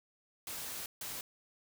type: noise bursts at uneven times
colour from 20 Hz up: white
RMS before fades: -42 dBFS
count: 2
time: 0.47-0.86 / 1.01-1.21 s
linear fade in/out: 2 ms
effects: none